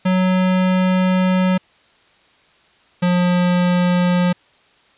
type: tone pair in turn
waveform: square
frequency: 185 / 178.24 Hz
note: F#3 / F3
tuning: 0 / +36 cents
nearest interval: minor second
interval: 64 cents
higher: first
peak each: -14 dBFS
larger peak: neither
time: 0.05-1.58 / 3.02-4.33 s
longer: first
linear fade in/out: 10 ms
effects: white hiss -54 dBFS RMS until 4.97 s + resampled to 8000 Hz